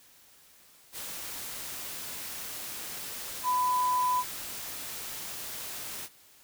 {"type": "tone in noise", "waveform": "sine", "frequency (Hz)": 999, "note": "B5", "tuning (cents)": 20, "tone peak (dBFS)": -24, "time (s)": [3.43, 4.24], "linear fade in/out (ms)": 50, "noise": "white", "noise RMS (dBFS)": -39, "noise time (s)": [0.92, 6.09], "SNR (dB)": 12, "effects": ["white hiss -58 dBFS RMS until 6.43 s"]}